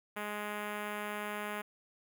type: tone with notch filter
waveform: 5% pulse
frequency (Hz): 208.5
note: G#3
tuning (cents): +7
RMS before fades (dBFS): -39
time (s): 0.16-1.62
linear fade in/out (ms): 10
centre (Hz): 5700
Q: 0.67
effects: none